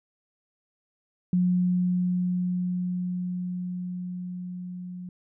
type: tone with level ramp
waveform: sine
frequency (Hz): 180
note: F#3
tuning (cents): -47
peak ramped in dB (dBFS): -19 to -35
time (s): 1.33-5.09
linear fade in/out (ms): 2
effects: none